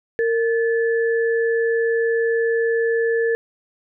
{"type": "tone pair together", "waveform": "sine", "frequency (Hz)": [460, 1736.7], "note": ["A#4", "A6"], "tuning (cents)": [-23, -23], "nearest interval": "octave + major seventh", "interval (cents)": 2300, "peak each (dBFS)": [-17, -25], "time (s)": [0.19, 3.35], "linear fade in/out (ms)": 0, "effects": []}